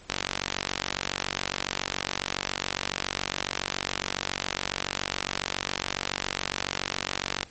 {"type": "click train", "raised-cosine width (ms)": 0.2, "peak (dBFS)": -8, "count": 347, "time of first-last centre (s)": [0.1, 7.431], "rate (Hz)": 47.2, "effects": ["pink hiss -52 dBFS RMS until 7.5 s", "MP3 32 kbps"]}